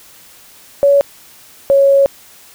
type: tone pair in turn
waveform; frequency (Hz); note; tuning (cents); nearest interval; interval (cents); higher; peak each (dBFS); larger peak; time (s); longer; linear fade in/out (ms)
sine; 563 / 553; C#5 / C#5; +27 / -4; unison; 31; first; -6; neither; 0.83-1.01 / 1.7-2.06; second; 0
effects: white hiss -42 dBFS RMS until 2.54 s